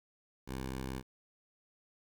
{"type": "tone", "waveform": "10% pulse", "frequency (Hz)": 65.41, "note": "C2", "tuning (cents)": 0, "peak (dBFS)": -30, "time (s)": [0.46, 1.03], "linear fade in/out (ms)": 50, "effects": ["10-bit"]}